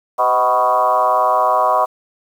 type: tone with frequency modulation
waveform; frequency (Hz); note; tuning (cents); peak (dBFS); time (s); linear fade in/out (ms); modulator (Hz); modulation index
sine; 869; A5; -22; -11; 0.18-1.86; 20; 119; 2.6
effects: high-pass 400 Hz 12 dB/octave + 7-bit

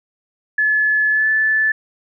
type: tone with pitch glide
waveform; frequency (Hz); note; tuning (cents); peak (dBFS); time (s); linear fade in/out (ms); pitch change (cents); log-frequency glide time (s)
sine; 1718 to 1745; A6 to A6; -42 to -15; -13; 0.58-1.72; 5; +27; 1.11-1.29
effects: none

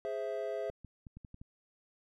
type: chord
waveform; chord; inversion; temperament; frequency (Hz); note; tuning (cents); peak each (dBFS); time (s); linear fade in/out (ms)
triangle; Ab augmented; none; equal; 415.3 / 523.3 / 659.3; Ab4 / C5 / E5; 0 / 0 / 0; -37 / -38 / -36; 0.05-0.7; 0
type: clicks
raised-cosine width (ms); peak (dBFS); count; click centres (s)
5; -36; 7; 0.699 / 0.847 / 1.068 / 1.17 / 1.248 / 1.344 / 1.415
effects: none

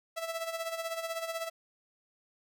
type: tone with tremolo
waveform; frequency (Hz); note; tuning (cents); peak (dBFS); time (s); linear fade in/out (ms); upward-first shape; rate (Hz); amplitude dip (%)
sawtooth; 659.3; E5; 0; -28; 0.16-1.5; 20; sine; 16; 65
effects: none

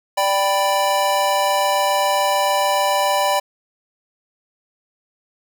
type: chord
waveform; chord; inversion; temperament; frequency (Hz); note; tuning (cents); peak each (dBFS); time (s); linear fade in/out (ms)
square; G major; second; equal; 587.3 / 784 / 987.8; D5 / G5 / B5; 0 / 0 / 0; -21; 0.17-3.4; 10
effects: none

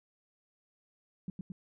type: tone with echo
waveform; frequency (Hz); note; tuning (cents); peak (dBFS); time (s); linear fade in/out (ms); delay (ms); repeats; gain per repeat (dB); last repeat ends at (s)
sine; 185; F#3; 0; -34; 1.28-1.3; 2; 110; 2; -2; 1.52
effects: none

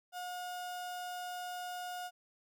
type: tone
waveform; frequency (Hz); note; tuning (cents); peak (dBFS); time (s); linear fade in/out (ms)
35% pulse; 719; F#5; -50; -38; 0.12-2.11; 50
effects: none

